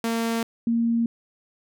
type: tone pair in turn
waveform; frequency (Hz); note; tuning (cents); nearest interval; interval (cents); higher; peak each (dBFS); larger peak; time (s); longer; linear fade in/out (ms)
sawtooth / sine; 228.9 / 232; A#3 / A#3; -31 / -8; unison; 23; second; -19 / -19; neither; 0.04-0.43 / 0.67-1.06; neither; 2
effects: none